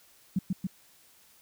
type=tone with echo; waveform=sine; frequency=187.6 Hz; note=F#3; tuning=24 cents sharp; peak=-23 dBFS; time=0.36-0.39 s; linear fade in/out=5 ms; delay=140 ms; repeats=2; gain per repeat=-2 dB; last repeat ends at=0.67 s; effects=white hiss -60 dBFS RMS until 1.41 s